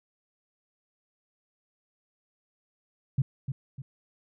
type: tone with echo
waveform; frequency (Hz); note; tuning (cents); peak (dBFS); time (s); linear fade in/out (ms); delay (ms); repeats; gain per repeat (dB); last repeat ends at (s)
sine; 133.9; C3; +40; -20; 3.18-3.22; 5; 300; 2; -8; 3.82
effects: none